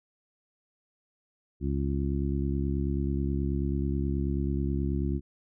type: harmonic tone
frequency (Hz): 69.3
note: C#2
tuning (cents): 0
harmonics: 1 / 2 / 3 / 4 / 5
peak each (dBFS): -29 / -32 / -34 / -35 / -36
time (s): 1.6-5.21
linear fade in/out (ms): 50
effects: none